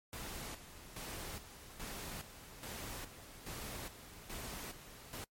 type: noise with tremolo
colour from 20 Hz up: pink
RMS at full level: -45 dBFS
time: 0.13-5.24 s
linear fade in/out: 0 ms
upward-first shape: square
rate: 1.2 Hz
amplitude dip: 65%
effects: noise-tail reverb RT60 0.1 s tail -24 dB re dry + MP3 64 kbps